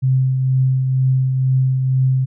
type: tone with tremolo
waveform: sine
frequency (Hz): 130.81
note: C3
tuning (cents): 0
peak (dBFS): -11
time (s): 0.02-2.26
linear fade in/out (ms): 20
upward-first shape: triangle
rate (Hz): 2.1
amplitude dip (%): 40
effects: none